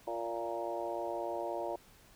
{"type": "harmonic tone with a mistuned harmonic", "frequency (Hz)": 116.54, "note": "A#2", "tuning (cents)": 0, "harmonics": [3, 4, 5, 6, 7, 8], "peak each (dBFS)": [-41, -44, -39, -41, -46, -43], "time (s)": [0.07, 1.76], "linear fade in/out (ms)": 5, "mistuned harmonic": 6, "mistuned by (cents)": -17, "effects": ["pink hiss -61 dBFS RMS until 2.15 s"]}